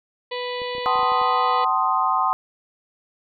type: harmonic tone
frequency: 493.9 Hz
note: B4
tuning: in tune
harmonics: 1 / 2 / 4 / 5 / 6 / 7 / 8 / 9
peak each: -28 / -32 / -35 / -40 / -37 / -39 / -40 / -42 dBFS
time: 0.31-1.65 s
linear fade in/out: 10 ms
type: clicks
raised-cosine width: 2 ms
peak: -28 dBFS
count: 8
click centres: 0.618 / 0.751 / 0.782 / 0.957 / 0.992 / 1.031 / 1.119 / 1.215 s
type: chord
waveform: sine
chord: F# diminished seventh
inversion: none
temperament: equal with one note detuned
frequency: 759.5 / 880 / 1046.5 / 1244.5 Hz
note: F#5 / A5 / C6 / Eb6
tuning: +45 / 0 / 0 / 0 cents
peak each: -24 / -26 / -21 / -23 dBFS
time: 0.86-2.33 s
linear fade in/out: 0 ms
effects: none